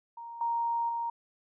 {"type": "tone with level steps", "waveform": "sine", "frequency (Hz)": 933, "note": "A#5", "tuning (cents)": 1, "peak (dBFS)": [-40, -27, -30], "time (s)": [0.17, 1.1], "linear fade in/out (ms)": 5, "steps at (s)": [0.41, 0.89], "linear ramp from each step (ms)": 2, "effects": []}